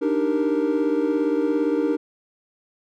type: chord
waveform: triangle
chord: Eb major seventh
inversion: third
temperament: equal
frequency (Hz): 293.7 / 311.1 / 392 / 466.2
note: D4 / Eb4 / G4 / Bb4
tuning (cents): 0 / 0 / 0 / 0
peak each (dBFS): -21 / -22 / -25 / -22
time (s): 0.01-1.97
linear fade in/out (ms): 20
effects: tanh soft clip ceiling -8 dBFS